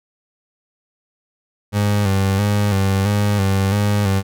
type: tone with vibrato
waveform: 30% pulse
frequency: 100 Hz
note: G2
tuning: 35 cents sharp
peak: -12 dBFS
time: 1.72-4.23 s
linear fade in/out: 50 ms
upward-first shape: square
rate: 1.5 Hz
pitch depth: 50 cents each way
effects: none